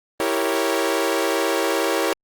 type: chord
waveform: sawtooth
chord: E diminished seventh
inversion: none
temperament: equal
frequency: 329.6 / 392 / 466.2 / 554.4 Hz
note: E4 / G4 / Bb4 / Db5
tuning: 0 / 0 / 0 / 0 cents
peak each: -21 dBFS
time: 0.2-2.13 s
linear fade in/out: 0 ms
effects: Opus 32 kbps